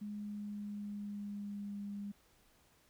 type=tone with pitch glide; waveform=sine; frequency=207.7 to 202.6 Hz; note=G#3 to G#3; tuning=0 to -43 cents; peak=-40 dBFS; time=0.01-2.12 s; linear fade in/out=10 ms; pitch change=-43 cents; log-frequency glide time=0.14-1.78 s; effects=pink hiss -69 dBFS RMS until 2.89 s